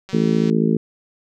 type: click train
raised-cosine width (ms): 0.2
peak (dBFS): -20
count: 79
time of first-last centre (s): 0.09-0.498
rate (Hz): 191
type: harmonic tone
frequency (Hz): 55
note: A1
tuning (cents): 0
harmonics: 3 / 4 / 5 / 6 / 7 / 8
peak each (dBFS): -20 / -18 / -25 / -25 / -24 / -25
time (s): 0.13-0.77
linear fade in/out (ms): 5
effects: none